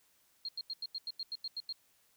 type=tone bursts; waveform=sine; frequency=4232 Hz; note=C8; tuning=19 cents sharp; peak=-36 dBFS; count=11; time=0.45-1.726 s; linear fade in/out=2 ms; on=36 ms; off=88 ms; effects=white hiss -70 dBFS RMS until 2.16 s